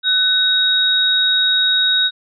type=tone pair together; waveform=sine; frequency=1500 / 3780 Hz; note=F#6 / A#7; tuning=+23 / +23 cents; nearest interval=octave + major third; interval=1600 cents; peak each=-19 / -13 dBFS; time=0.03-2.11 s; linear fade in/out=50 ms; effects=none